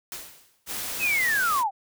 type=noise with exponential decay; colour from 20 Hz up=white; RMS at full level=-34 dBFS; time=0.12-0.68 s; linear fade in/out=1 ms; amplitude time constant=120 ms
type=noise; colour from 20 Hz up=white; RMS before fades=-32 dBFS; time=0.66-1.64 s; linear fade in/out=50 ms
type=linear sweep; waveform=sine; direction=down; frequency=2637 to 740 Hz; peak=-21 dBFS; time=0.99-1.71 s; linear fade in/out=50 ms
effects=none